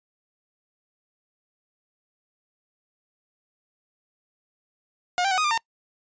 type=tone with pitch steps; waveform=sawtooth; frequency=717 / 785 / 746 / 1247 / 1195 / 910 Hz; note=F5 / G5 / F#5 / D#6 / D6 / A#5; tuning=+45 / +2 / +14 / +3 / +30 / -42 cents; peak=-17 dBFS; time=5.18-5.576 s; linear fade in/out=0 ms; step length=66 ms; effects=noise-tail reverb RT60 0.1 s tail -25 dB re dry + resampled to 16000 Hz